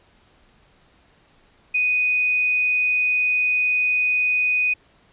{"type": "tone", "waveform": "sine", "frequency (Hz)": 2489, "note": "D#7", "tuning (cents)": 0, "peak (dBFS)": -17, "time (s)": [1.74, 4.74], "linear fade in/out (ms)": 10, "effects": ["pink hiss -57 dBFS RMS until 5.12 s", "resampled to 8000 Hz"]}